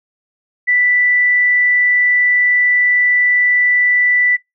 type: tone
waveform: sine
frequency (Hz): 1975.5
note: B6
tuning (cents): 0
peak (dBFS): -10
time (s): 0.67-4.37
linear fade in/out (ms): 20
effects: noise-tail reverb RT60 0.2 s tail -24 dB re dry